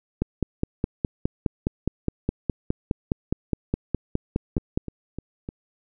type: two click trains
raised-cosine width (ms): 3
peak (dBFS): -19 / -9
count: 4 / 23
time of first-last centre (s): 4.58-5.489 / 0.22-4.775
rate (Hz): 3.3 / 4.83
effects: none